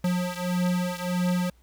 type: beating tone pair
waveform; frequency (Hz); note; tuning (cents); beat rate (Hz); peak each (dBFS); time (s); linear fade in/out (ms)
square; 178.6 / 180.2; F3 / F#3; +39 / -45; 1.6; -27 / -29; 0.04-1.5; 5
effects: added 60 Hz sine -56 dBFS peak until 1.62 s + pink hiss -66 dBFS RMS until 1.62 s